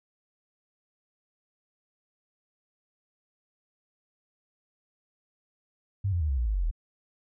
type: tone with pitch steps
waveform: sine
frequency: 98.6 / 86.83 / 76.47 / 67.35 / 59.31 / 52.23 / 46 / 40.51 Hz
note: G2 / F2 / D#2 / C#2 / A#1 / G#1 / F#1 / E1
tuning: +11 / -9 / -29 / -49 / +31 / +11 / -9 / -29 cents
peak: -24 dBFS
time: 6.04-6.712 s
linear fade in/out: 10 ms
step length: 84 ms
effects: none